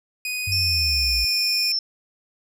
sawtooth tone with pitch glide, 2489 to 2458 Hz, D#7 to D#7, 0 to -22 cents, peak -22 dBFS, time 0.25-1.72 s, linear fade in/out 2 ms, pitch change -22 cents, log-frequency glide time 0.58-1.16 s
sine linear sweep, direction down, 98 to 56.7 Hz, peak -25 dBFS, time 0.47-1.25 s, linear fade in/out 5 ms
sine tone, 5350 Hz, E8, 25 cents sharp, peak -20 dBFS, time 0.52-1.79 s, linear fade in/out 2 ms
effects none

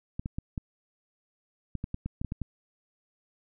clicks, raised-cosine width 5 ms, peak -20 dBFS, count 12, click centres 0.195 / 0.259 / 0.385 / 0.578 / 1.753 / 1.841 / 1.944 / 2.06 / 2.215 / 2.247 / 2.321 / 2.417 s, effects none

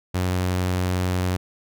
sawtooth tone, 91.2 Hz, F#2, 24 cents flat, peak -17 dBFS, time 0.14-1.37 s, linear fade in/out 10 ms, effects none

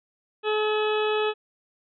harmonic tone with a mistuned harmonic, 427.3 Hz, G#4, 49 cents sharp, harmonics 1 / 2 / 3 / 4 / 6 / 7 / 8 / 9, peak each -23 / -31 / -32 / -36 / -33 / -40 / -36 / -44 dBFS, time 0.43-1.34 s, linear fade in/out 50 ms, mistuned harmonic 8, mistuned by -20 cents, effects none

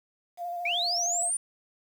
sine tone with vibrato, 699 Hz, F5, 1 cent sharp, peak -31 dBFS, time 0.37-1.31 s, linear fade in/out 50 ms, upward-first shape square, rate 13 Hz, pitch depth 21 cents each way
sine linear sweep, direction up, 2199 to 9397 Hz, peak -25 dBFS, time 0.65-1.37 s, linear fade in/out 5 ms
effects tanh soft clip ceiling -18 dBFS + 9-bit

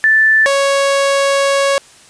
sine / sawtooth tone pair in turn, 1760 / 554.4 Hz, A6 / C#5, 0 / 0 cents, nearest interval octave + minor sixth, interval 2000 cents, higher first, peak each -7 dBFS, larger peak neither, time 0.04-0.46 / 0.46-1.78 s, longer second, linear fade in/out 0 ms, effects white hiss -43 dBFS RMS until 2.09 s + resampled to 22050 Hz

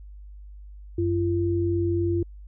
sine tone pair together, 93.4 / 341.6 Hz, F#2 / F4, +17 / -38 cents, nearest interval octave + minor seventh, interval 2245 cents, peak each -25 / -23 dBFS, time 0.98-2.23 s, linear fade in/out 5 ms, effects added 50 Hz sine -40 dBFS peak until 2.47 s

